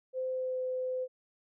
sine tone with pitch glide, 516 to 511 Hz, C5 to C5, -24 to -41 cents, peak -31 dBFS, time 0.13-1.08 s, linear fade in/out 50 ms, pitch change -17 cents, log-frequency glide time 0.29-0.6 s, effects none

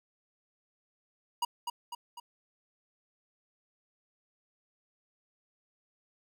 square tone with echo, 957 Hz, A#5, 45 cents sharp, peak -28 dBFS, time 1.42-1.45 s, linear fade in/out 5 ms, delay 250 ms, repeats 3, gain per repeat -5 dB, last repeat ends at 2.2 s, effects none

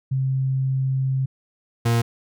sine / 40% pulse tone pair in turn, 132.8 / 116.95 Hz, C3 / A#2, +26 / +6 cents, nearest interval major second, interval 220 cents, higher first, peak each -19 / -16 dBFS, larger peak second, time 0.11-1.26 / 1.85-2.02 s, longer first, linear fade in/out 10 ms, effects none

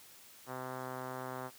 5% pulse tone with low-pass filter, 128.9 Hz, C3, 26 cents flat, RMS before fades -42 dBFS, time 0.46-1.51 s, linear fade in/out 50 ms, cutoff 1300 Hz, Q 1, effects white hiss -57 dBFS RMS until 1.58 s + high-pass 80 Hz 12 dB/octave

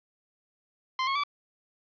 sawtooth tone with pitch steps, 1042 / 1090 / 1153 Hz, C6 / C#6 / D6, -7 / -29 / -32 cents, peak -22 dBFS, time 0.99-1.236 s, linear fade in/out 2 ms, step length 82 ms, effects resampled to 11025 Hz + 9-bit

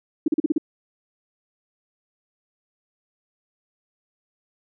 sine tone bursts, 309.4 Hz, D#4, 10 cents flat, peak -15 dBFS, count 6, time 0.26-0.581 s, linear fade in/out 5 ms, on 21 ms, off 39 ms, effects none

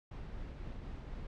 brown noise with tremolo, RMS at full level -43 dBFS, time 0.11-1.27 s, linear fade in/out 5 ms, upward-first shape triangle, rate 4 Hz, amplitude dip 25%, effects low-pass 4000 Hz 12 dB/octave

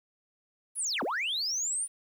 sine linear two-way sweep, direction down then up, 11000 to 203.9 to 9530 Hz, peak -27 dBFS, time 0.75-1.88 s, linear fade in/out 50 ms, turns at 1.03 s, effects tanh soft clip ceiling -26 dBFS + 10-bit

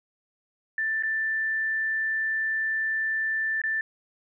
sine tone with dropouts, 1770 Hz, A6, 10 cents sharp, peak -24 dBFS, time 0.78-3.81 s, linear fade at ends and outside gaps 2 ms, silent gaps 1.025-1.034 / 3.617-3.637 s, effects none

